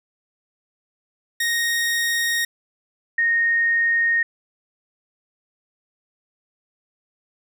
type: tone pair in turn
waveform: sawtooth / sine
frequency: 1864.7 / 1854.2 Hz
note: A#6 / A#6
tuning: 0 / -10 cents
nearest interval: unison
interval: 10 cents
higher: first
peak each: -16 dBFS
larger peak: neither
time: 1.4-2.45 / 3.18-4.23 s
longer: neither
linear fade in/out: 5 ms
effects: none